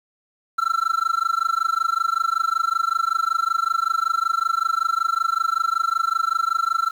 triangle tone with amplitude modulation, 1344 Hz, E6, 33 cents sharp, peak -13 dBFS, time 0.58-6.91 s, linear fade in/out 10 ms, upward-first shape sine, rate 25.3 Hz, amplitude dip 100%, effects 8-bit

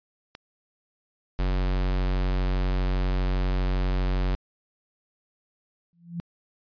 click, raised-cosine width 0.2 ms, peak -22 dBFS, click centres 0.351 s
square tone, 46.25 Hz, F#1, in tune, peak -23 dBFS, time 1.39-4.35 s, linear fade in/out 0 ms
sine tone with exponential growth, 170.9 Hz, F3, 37 cents flat, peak -26 dBFS, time 5.93-6.2 s, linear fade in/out 0 ms, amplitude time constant 58 ms
effects resampled to 11025 Hz

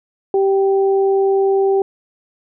sine tone pair together, 390 / 780 Hz, G4 / G5, -9 / -9 cents, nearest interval octave, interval 1200 cents, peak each -12 / -22 dBFS, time 0.34-1.82 s, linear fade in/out 2 ms, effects none

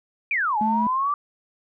sine exponential two-way sweep, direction down then up, 2470 to 830.6 to 1181 Hz, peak -20 dBFS, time 0.31-1.14 s, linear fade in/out 2 ms, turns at 0.58 s
triangle tone, 217.8 Hz, A3, 17 cents flat, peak -21 dBFS, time 0.61-0.87 s, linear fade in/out 2 ms
effects none

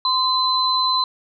sine tone pair together, 1029 / 4045 Hz, C6 / B7, -29 / +41 cents, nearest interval 2 octaves, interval 2370 cents, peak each -19 dBFS, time 0.05-1.04 s, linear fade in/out 2 ms, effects none

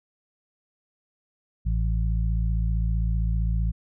harmonic tone, 55.4 Hz, A1, 13 cents sharp, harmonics 1 / 2 / 3, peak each -22 / -29 / -32 dBFS, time 1.65-3.72 s, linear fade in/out 20 ms, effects none

